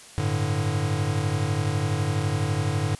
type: chord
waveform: square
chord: G suspended second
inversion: none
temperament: equal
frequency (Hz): 98 / 110 / 146.83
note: G2 / A2 / D3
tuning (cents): 0 / 0 / 0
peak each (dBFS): -28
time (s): 0.18-2.95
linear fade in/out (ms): 0
effects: white hiss -46 dBFS RMS until 2.99 s + resampled to 24000 Hz